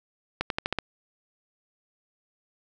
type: accelerating click train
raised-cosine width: 0.3 ms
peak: -10 dBFS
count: 6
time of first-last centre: 0.41-0.787 s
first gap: 92 ms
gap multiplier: 0.9
effects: none